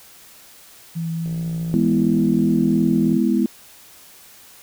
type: tone with vibrato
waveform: sine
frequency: 164.81 Hz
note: E3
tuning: in tune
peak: -22 dBFS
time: 0.95-3.18 s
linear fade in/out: 20 ms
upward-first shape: sine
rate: 4.6 Hz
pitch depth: 9 cents each way
type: click train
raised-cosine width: 2 ms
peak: -27 dBFS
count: 112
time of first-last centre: 1.26-3.129 s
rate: 59.4 Hz
type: chord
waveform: sine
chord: E major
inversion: first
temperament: equal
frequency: 207.7 / 246.9 / 329.6 Hz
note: G#3 / B3 / E4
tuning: 0 / 0 / 0 cents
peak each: -19 / -19 / -21 dBFS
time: 1.74-3.46 s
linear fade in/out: 0 ms
effects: white hiss -46 dBFS RMS until 4.62 s